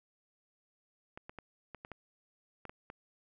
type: clicks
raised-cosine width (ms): 0.5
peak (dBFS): -30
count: 9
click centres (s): 1.175 / 1.295 / 1.387 / 1.747 / 1.849 / 1.917 / 2.653 / 2.695 / 2.901
effects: none